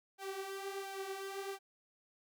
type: tone with flanger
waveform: sawtooth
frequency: 389.9 Hz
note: G4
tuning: 9 cents flat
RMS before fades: -43 dBFS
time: 0.18-1.59 s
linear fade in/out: 50 ms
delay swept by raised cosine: 1.2 to 7.1 ms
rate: 1.4 Hz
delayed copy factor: +0.6
effects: none